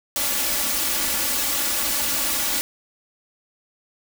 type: noise with comb filter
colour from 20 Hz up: white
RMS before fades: -23 dBFS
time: 0.16-2.61 s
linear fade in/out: 0 ms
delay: 3.5 ms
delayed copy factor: +0.9
effects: none